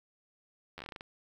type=slowing click train; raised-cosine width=0.3 ms; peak=-27 dBFS; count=10; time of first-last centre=0.78-1.009 s; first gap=11 ms; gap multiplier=1.2; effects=10-bit